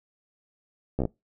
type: slowing click train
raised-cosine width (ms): 2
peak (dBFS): -13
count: 5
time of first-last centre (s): 0.99-1.053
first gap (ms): 14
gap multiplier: 1.08
effects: noise-tail reverb RT60 0.2 s tail -23 dB re dry